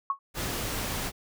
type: tone with exponential decay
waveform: sine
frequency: 1102 Hz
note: C#6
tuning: 11 cents flat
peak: -20 dBFS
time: 0.1-0.19 s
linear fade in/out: 2 ms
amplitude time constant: 18 ms
type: noise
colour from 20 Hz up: pink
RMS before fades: -32 dBFS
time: 0.34-1.12 s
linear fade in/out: 50 ms
effects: none